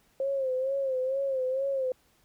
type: tone with vibrato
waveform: sine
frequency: 531 Hz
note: C5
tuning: 25 cents sharp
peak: -26 dBFS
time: 0.2-1.92 s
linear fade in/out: 2 ms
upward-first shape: sine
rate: 2.2 Hz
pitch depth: 69 cents each way
effects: pink hiss -66 dBFS RMS until 2.24 s